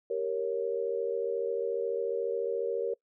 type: chord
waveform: sine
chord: G diminished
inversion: none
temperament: equal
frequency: 392 / 466.2 / 554.4 Hz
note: G4 / Bb4 / Db5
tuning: 0 / 0 / 0 cents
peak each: -35 / -30 / -35 dBFS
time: 0.1-2.94 s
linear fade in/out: 5 ms
effects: noise-tail reverb RT60 0.1 s tail -23 dB re dry